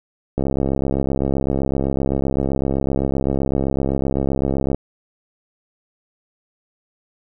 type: click train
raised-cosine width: 2 ms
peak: -7 dBFS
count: 297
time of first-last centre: 0.38-4.746 s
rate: 67.8 Hz
effects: none